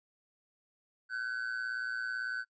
triangle tone with amplitude modulation, 1517 Hz, F#6, 43 cents sharp, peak -29 dBFS, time 1.09-2.45 s, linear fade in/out 50 ms, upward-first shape sine, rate 118 Hz, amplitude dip 70%, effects noise-tail reverb RT60 0.1 s tail -23 dB re dry + resampled to 16000 Hz

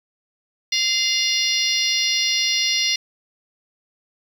harmonic tone with a mistuned harmonic, 706 Hz, F5, 19 cents sharp, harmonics 3 / 4 / 5 / 6 / 7 / 8, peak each -25 / -25 / -25 / -25 / -25 / -25 dBFS, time 0.72-2.96 s, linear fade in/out 5 ms, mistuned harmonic 3, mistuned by -34 cents, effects 7-bit

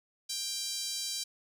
5% pulse tone with high-pass filter, 789 Hz, G5, 11 cents sharp, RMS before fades -36 dBFS, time 0.29-1.24 s, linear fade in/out 10 ms, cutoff 4300 Hz, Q 1.9, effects none

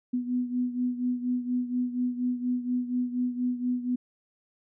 sine beating tone pair, 246.9 / 251.1 Hz, B3 / B3, 0 / +29 cents, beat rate 4.2 Hz, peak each -27 / -32 dBFS, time 0.13-3.96 s, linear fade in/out 10 ms, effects none

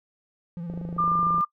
triangle tone with vibrato, 170.9 Hz, F3, 37 cents flat, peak -29 dBFS, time 0.57-1.41 s, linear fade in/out 0 ms, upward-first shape square, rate 16 Hz, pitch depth 41 cents each way
click train, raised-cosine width 2 ms, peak -25 dBFS, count 19, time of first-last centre 0.7-1.382 s, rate 26.4 Hz
sine tone, 1197 Hz, D6, 33 cents sharp, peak -20 dBFS, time 0.98-1.45 s, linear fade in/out 10 ms
effects noise-tail reverb RT60 0.1 s tail -24 dB re dry

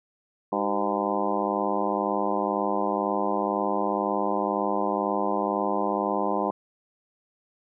harmonic tone with a mistuned harmonic, 102 Hz, G#2, 31 cents flat, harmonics 2 / 3 / 4 / 5 / 6 / 7 / 8 / 9 / 10, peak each -32 / -32 / -32 / -32 / -32 / -32 / -32 / -32 / -32 dBFS, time 0.52-6.51 s, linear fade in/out 5 ms, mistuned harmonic 4, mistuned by -85 cents, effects none

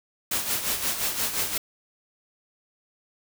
white noise with tremolo, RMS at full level -25 dBFS, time 0.31-1.58 s, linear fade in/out 5 ms, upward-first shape sine, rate 5.7 Hz, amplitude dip 60%, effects none

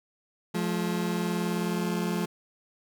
30% pulse tone pair together, 175.11 / 214 Hz, F3 / A3, +5 / -48 cents, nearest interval minor third, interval 347 cents, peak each -26 / -28 dBFS, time 0.54-2.26 s, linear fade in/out 10 ms, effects none

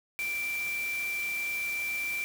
sine tone in noise, 2349 Hz, D7, in tune, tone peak -30 dBFS, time 0.19-2.24 s, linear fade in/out 0 ms, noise white, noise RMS -42 dBFS, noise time 0.19-2.24 s, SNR +9 dB, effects none

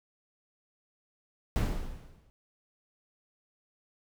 brown noise with exponential decay, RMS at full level -23 dBFS, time 1.56-2.3 s, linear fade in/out 0 ms, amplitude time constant 160 ms, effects none

